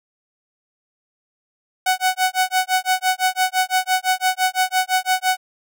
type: tone with tremolo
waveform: sawtooth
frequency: 745 Hz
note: F#5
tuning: 12 cents sharp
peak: -10 dBFS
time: 1.86-5.37 s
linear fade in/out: 5 ms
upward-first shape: sine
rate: 5.9 Hz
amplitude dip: 100%
effects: none